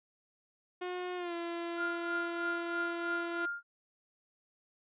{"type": "tone with pitch glide", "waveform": "sawtooth", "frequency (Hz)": [360.8, 340.5], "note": ["F#4", "F4"], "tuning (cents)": [-44, -44], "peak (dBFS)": -32, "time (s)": [0.81, 3.46], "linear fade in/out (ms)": 10, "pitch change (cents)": -100, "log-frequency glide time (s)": [1.16, 1.34]}
{"type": "tone with tremolo", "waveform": "sine", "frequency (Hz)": 1405, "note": "F6", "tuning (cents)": 10, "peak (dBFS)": -31, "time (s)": [1.76, 3.63], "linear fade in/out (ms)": 50, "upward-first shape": "triangle", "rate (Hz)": 3.1, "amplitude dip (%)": 90}
{"effects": ["resampled to 8000 Hz"]}